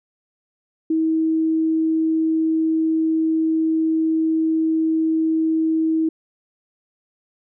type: tone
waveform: sine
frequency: 320.3 Hz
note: E4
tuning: 50 cents flat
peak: -16 dBFS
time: 0.9-6.09 s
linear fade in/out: 5 ms
effects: none